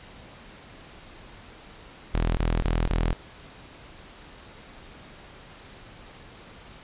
sawtooth tone bursts, 41.2 Hz, E1, in tune, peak -18 dBFS, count 4, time 2.14-3.129 s, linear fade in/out 0 ms, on 230 ms, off 23 ms, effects pink hiss -47 dBFS RMS until 6.83 s + resampled to 8000 Hz

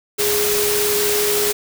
sine tone in noise, 415.3 Hz, G#4, in tune, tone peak -19 dBFS, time 0.18-1.53 s, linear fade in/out 20 ms, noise white, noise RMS -20 dBFS, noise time 0.18-1.53 s, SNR -2 dB, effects none

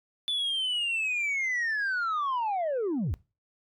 sine linear sweep, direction down, 3493 to 59.7 Hz, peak -24 dBFS, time 0.28-3.14 s, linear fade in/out 0 ms, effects noise-tail reverb RT60 0.3 s tail -22 dB re dry + tanh soft clip ceiling -25 dBFS

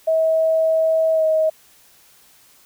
sine tone with pitch glide, 643 to 632 Hz, E5 to D#5, -43 to +27 cents, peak -14 dBFS, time 0.07-1.5 s, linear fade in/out 10 ms, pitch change -30 cents, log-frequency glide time 1.13-1.25 s, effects white hiss -52 dBFS RMS until 2.65 s

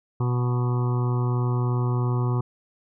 harmonic tone with a mistuned harmonic, 123 Hz, B2, 7 cents flat, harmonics 1 / 2 / 3 / 4 / 6 / 7 / 8 / 9 / 10, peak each -21 / -34 / -32 / -41 / -42 / -40 / -38 / -38 / -42 dBFS, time 0.2-2.41 s, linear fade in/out 5 ms, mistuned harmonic 7, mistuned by +24 cents, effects none

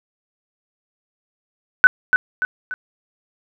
sine tone with echo, 1500 Hz, F#6, 23 cents sharp, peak -3 dBFS, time 1.84-1.87 s, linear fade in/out 0 ms, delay 290 ms, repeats 3, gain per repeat -7 dB, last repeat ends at 2.74 s, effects none

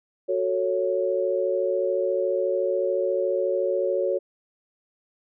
sine chord, F# minor, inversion none, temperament just, 370 / 444 / 555 Hz, F#4 / A4 / C#5, 0 / +16 / +2 cents, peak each -26 / -28 / -24 dBFS, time 0.28-4.19 s, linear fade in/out 20 ms, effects none

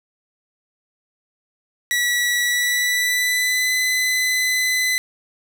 sawtooth tone with pitch glide, 1943 to 2014 Hz, B6 to B6, -29 to +33 cents, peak -14 dBFS, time 1.91-4.98 s, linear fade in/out 0 ms, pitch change +62 cents, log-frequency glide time 2.44-3.74 s, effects none

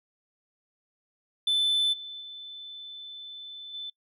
sine tone with level steps, 3519 Hz, A7, in tune, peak -19 / -37 / -39 / -34 dBFS, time 1.47-3.9 s, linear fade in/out 5 ms, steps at 1.92 / 2.2 / 3.73 s, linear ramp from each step 20 ms, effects noise-tail reverb RT60 0.1 s tail -25 dB re dry + tanh soft clip ceiling -21 dBFS

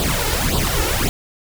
pink noise with flanger, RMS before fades -19 dBFS, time 0-1.09 s, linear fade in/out 0 ms, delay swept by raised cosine 0.23 to 2.33 ms, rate 1.8 Hz, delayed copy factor +0.75, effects none

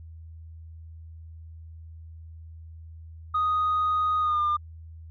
sine tone with pitch glide, 1244.5 to 1201.4 Hz, D#6 to D6, 0 to +39 cents, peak -20 dBFS, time 3.34-4.57 s, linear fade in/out 10 ms, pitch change -61 cents, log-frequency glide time 4.2-4.42 s, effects tanh soft clip ceiling -19 dBFS + added 81 Hz sine -41 dBFS peak until 5.1 s

